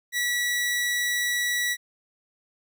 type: tone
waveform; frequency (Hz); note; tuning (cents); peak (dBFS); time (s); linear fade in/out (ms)
sawtooth; 1942; B6; -30; -20; 0.12-1.77; 50
effects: none